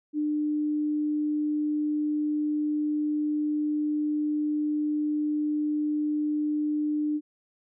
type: tone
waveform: sine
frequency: 300 Hz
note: D4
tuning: 37 cents sharp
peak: -24 dBFS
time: 0.13-7.21 s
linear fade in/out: 50 ms
effects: none